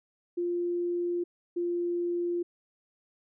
sine tone pair in turn, 349.2 / 347.9 Hz, F4 / F4, 0 / -7 cents, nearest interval unison, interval 7 cents, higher first, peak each -27 dBFS, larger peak neither, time 0.37-1.24 / 1.56-2.43 s, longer neither, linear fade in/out 10 ms, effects none

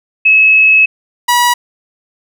sine / sawtooth tone pair in turn, 2581 / 968.7 Hz, E7 / B5, -37 / -34 cents, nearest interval octave + perfect fourth, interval 1697 cents, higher first, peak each -4 dBFS, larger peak neither, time 0.25-0.86 / 1.28-1.54 s, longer first, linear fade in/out 10 ms, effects none

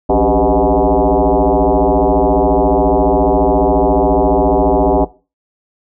sine tone with frequency modulation, 175.2 Hz, F3, 6 cents sharp, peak -8 dBFS, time 0.09-5.05 s, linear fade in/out 10 ms, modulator 112 Hz, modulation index 6.1, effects noise-tail reverb RT60 0.3 s tail -18 dB re dry

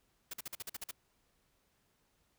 white noise bursts, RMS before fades -42 dBFS, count 9, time 0.31-0.912 s, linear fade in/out 5 ms, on 26 ms, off 46 ms, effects pink hiss -75 dBFS RMS until 2.38 s

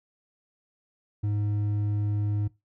sine tone with hard clipping, 103.83 Hz, G#2, in tune, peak -26 dBFS, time 1.23-2.48 s, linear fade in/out 10 ms, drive 5 dB, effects noise-tail reverb RT60 0.2 s tail -19 dB re dry

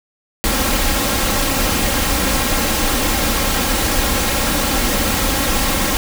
pink noise with comb filter, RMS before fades -17 dBFS, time 0.44-5.97 s, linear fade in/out 0 ms, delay 3.7 ms, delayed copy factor +0.55, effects none

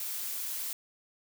blue noise, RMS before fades -36 dBFS, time 0-0.73 s, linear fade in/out 2 ms, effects none

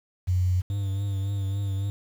sine tone, 90.8 Hz, F#2, 32 cents flat, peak -20 dBFS, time 0.27-0.62 s, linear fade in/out 20 ms
triangle tone with vibrato, 98.7 Hz, G2, 12 cents sharp, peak -23 dBFS, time 0.7-1.9 s, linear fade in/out 0 ms, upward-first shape triangle, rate 3.6 Hz, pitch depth 47 cents each way
effects 8-bit

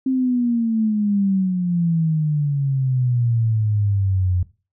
sine exponential sweep, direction down, 265.5 to 88.4 Hz, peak -16 dBFS, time 0.06-4.43 s, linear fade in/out 5 ms, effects noise-tail reverb RT60 0.3 s tail -17 dB re dry

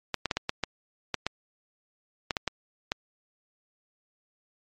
clicks, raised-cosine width 0.2 ms, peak -9 dBFS, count 12, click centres 0.143 / 0.257 / 0.312 / 0.37 / 0.494 / 0.637 / 1.143 / 1.266 / 2.308 / 2.368 / 2.477 / 2.919 s, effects low-pass 6000 Hz 12 dB/octave + MP3 64 kbps

